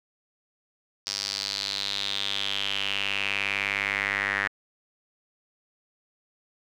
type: tone with band-pass filter sweep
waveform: square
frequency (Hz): 49.85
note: G1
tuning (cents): +30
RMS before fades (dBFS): -29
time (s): 1.06-4.48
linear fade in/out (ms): 10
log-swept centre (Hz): 5100 to 1800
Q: 5.2
effects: none